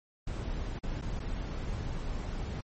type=noise with dropouts; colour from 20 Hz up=brown; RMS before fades=-35 dBFS; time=0.27-2.61 s; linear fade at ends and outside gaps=5 ms; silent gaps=0.789-0.833 / 1.014-1.021 / 1.194-1.2 s; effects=MP3 32 kbps